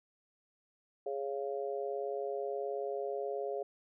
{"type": "harmonic tone", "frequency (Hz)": 138.59, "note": "C#3", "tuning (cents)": 0, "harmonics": [3, 4, 5], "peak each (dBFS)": [-37, -39, -41], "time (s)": [1.06, 3.63], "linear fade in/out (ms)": 5, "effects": []}